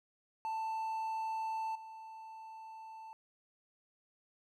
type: tone with level steps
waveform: triangle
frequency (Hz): 886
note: A5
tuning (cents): +12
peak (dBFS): -33 / -45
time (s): 0.45-3.13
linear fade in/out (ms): 0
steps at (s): 1.75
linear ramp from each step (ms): 5
effects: none